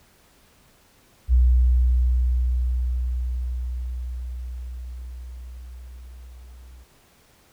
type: tone with level ramp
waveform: sine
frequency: 61.74 Hz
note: B1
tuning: in tune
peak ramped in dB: -12 to -42 dBFS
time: 1.28-6.86 s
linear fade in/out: 50 ms
effects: pink hiss -57 dBFS RMS until 7.52 s